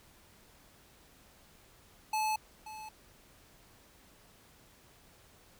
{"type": "tone with echo", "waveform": "square", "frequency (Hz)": 864, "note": "A5", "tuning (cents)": -32, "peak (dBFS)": -30, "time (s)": [2.13, 2.36], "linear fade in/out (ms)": 5, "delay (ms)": 530, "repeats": 1, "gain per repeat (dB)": -14, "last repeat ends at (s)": 2.89, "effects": ["pink hiss -61 dBFS RMS until 5.59 s"]}